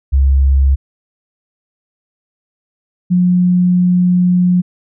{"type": "tone pair in turn", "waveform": "sine", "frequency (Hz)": [67.9, 179.4], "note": ["C#2", "F3"], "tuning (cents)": [-35, 47], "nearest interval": "octave + perfect fourth", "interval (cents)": 1682, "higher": "second", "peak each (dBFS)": [-7, -8], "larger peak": "first", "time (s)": [[0.12, 0.76], [3.1, 4.62]], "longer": "second", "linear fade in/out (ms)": 20, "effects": []}